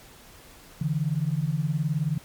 sine beating tone pair, 143.1 / 162.1 Hz, D3 / E3, -45 / -29 cents, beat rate 19 Hz, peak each -26 dBFS, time 0.81-2.18 s, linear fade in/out 5 ms, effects pink hiss -50 dBFS RMS until 2.24 s + MP3 96 kbps

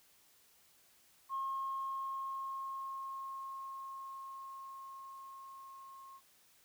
sine tone with level ramp, 1077 Hz, C6, 50 cents sharp, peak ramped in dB -34 to -51 dBFS, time 1.29-6.21 s, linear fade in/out 50 ms, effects tanh soft clip ceiling -30 dBFS + white hiss -67 dBFS RMS until 6.64 s

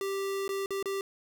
square tone with dropouts, 392 Hz, G4, in tune, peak -31 dBFS, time 0.01-1.01 s, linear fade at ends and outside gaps 1 ms, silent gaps 0.479-0.491 / 0.66-0.706 / 0.827-0.857 s, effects none

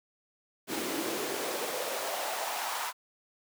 pink noise with high-pass filter sweep, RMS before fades -34 dBFS, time 0.67-2.93 s, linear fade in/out 50 ms, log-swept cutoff 270 to 1000 Hz, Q 2.8, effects none

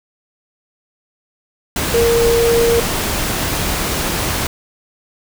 sine tone in noise, 466.2 Hz, A#4, in tune, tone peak -11 dBFS, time 1.94-2.8 s, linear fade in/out 2 ms, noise pink, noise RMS -19 dBFS, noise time 1.76-4.47 s, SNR +5 dB, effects none

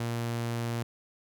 sawtooth tone, 117.4 Hz, A#2, 13 cents sharp, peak -26 dBFS, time 0-0.83 s, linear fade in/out 5 ms, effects none

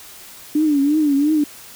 sine tone with vibrato, 293.7 Hz, D4, in tune, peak -13 dBFS, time 0.55-1.44 s, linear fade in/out 5 ms, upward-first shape triangle, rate 2.9 Hz, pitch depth 130 cents each way, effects white hiss -40 dBFS RMS until 1.75 s

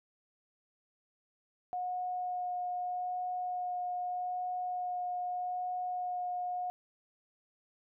sine tone with vibrato, 723 Hz, F#5, 40 cents flat, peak -33 dBFS, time 1.73-6.7 s, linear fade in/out 0 ms, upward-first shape sine, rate 0.81 Hz, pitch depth 9 cents each way, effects none

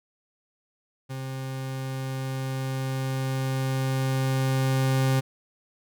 40% pulse tone with level ramp, 132.6 Hz, C3, 23 cents sharp, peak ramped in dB -31 to -19 dBFS, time 1.09-5.21 s, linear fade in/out 20 ms, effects none

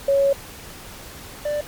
sine / triangle tone pair in turn, 554.4 / 591.1 Hz, C#5 / D5, 0 / +11 cents, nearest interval minor second, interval 111 cents, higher second, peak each -14 / -19 dBFS, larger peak first, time 0.08-0.33 / 1.45-1.61 s, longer first, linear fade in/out 5 ms, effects pink hiss -39 dBFS RMS until 1.67 s + MP3 96 kbps

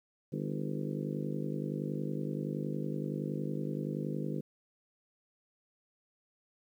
harmonic tone with a mistuned harmonic, 50.7 Hz, G#1, 41 cents flat, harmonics 3 / 4 / 5 / 6 / 7 / 8 / 9 / 10, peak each -37 / -39 / -41 / -43 / -44 / -45 / -46 / -47 dBFS, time 0.32-4.41 s, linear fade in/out 10 ms, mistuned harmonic 7, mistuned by -49 cents, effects 11-bit

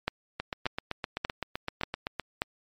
two click trains, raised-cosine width 0.3 ms, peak -11 / -15 dBFS, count 5 / 15, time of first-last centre 0.08-2.419 / 0.4-2.197 s, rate 1.71 / 7.79 Hz, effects MP3 64 kbps

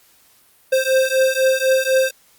square beating tone pair, 523.3 / 527.3 Hz, C5 / C5, 0 / +13 cents, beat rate 4 Hz, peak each -18 dBFS, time 0.72-2.11 s, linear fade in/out 10 ms, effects white hiss -54 dBFS RMS until 2.38 s + Opus 48 kbps

